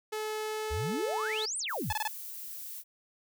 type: tone with pitch glide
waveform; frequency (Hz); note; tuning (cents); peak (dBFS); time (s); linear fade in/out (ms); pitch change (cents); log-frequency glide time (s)
sawtooth; 430.8 to 433.8; A4 to A4; -37 to -25; -29; 0.12-1.46; 10; +12; 0.37-0.86
type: exponential two-way sweep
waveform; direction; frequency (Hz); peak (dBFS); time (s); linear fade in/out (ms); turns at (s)
sine; up then down; 61.74 to 9397 to 61.74; -32; 0.7-1.93; 20; 1.58
type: noise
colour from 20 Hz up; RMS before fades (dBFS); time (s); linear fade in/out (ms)
violet; -42; 1.67-2.84; 50
type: tone bursts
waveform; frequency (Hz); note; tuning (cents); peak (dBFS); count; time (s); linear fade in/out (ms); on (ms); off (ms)
sawtooth; 863; A5; -34; -25; 4; 1.9-2.077; 2; 27; 23
effects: none